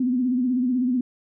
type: tone with vibrato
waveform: sine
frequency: 251.1 Hz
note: B3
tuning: 29 cents sharp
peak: -19 dBFS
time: 0-1.01 s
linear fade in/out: 5 ms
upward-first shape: sine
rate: 16 Hz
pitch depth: 75 cents each way
effects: none